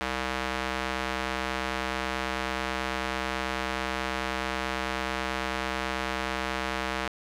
square tone with band-pass filter, 64.6 Hz, C2, 21 cents flat, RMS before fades -31 dBFS, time 0.01-7.08 s, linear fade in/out 0 ms, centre 1800 Hz, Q 0.69, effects none

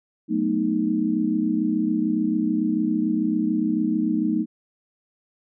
sine chord, B dominant seventh, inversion second, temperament equal, 185 / 220 / 246.9 / 311.1 Hz, F#3 / A3 / B3 / D#4, 0 / 0 / 0 / 0 cents, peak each -29 / -24 / -27 / -23 dBFS, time 0.28-4.46 s, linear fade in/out 50 ms, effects none

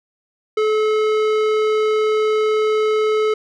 square tone with low-pass filter, 431 Hz, A4, 36 cents flat, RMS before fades -17 dBFS, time 0.57-3.34 s, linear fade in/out 5 ms, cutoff 3300 Hz, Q 0.55, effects none

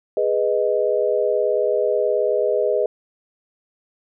sine chord, G# minor, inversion none, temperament equal, 415.3 / 493.9 / 622.3 Hz, G#4 / B4 / D#5, 0 / 0 / 0 cents, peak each -21 dBFS, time 0.17-2.86 s, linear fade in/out 2 ms, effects none

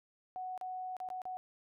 sine tone with dropouts, 741 Hz, F#5, 2 cents sharp, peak -38 dBFS, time 0.36-1.37 s, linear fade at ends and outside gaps 0 ms, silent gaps 0.577-0.612 / 0.967-1.002 / 1.088-1.102 / 1.218-1.254 s, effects none

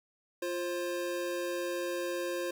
square tone pair together, 349.2 / 531.1 Hz, F4 / C5, 0 / +26 cents, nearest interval perfect fifth, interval 726 cents, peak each -36 / -36 dBFS, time 0.42-2.51 s, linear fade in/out 5 ms, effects 12-bit

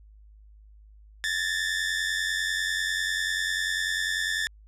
sawtooth tone pair together, 1722 / 1812.1 Hz, A6 / A#6, -38 / -49 cents, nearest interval minor second, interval 89 cents, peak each -25 dBFS, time 1.24-4.47 s, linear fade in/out 0 ms, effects added 52 Hz sine -49 dBFS peak until 4.67 s + low-pass 9000 Hz 12 dB/octave

